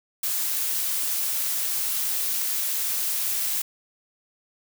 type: noise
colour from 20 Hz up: blue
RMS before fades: -26 dBFS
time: 0.23-3.62 s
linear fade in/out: 5 ms
effects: none